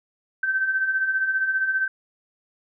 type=beating tone pair; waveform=sine; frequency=1534 / 1549 Hz; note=G6 / G6; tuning=-38 / -21 cents; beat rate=15 Hz; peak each=-29 / -21 dBFS; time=0.43-1.88 s; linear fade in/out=5 ms; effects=none